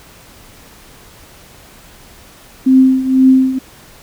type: tone with tremolo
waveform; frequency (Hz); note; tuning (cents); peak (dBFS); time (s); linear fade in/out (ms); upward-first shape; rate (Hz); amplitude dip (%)
sine; 261.6; C4; 0; -3; 2.66-3.59; 10; triangle; 2; 80
effects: pink hiss -41 dBFS RMS until 4.02 s